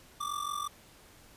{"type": "ring-modulated tone", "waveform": "square", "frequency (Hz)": 1174.7, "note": "D6", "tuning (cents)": 0, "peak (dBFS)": -31, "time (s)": [0.2, 0.68], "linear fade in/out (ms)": 10, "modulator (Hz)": 22.9, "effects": ["pink hiss -57 dBFS RMS until 1.36 s", "resampled to 32000 Hz"]}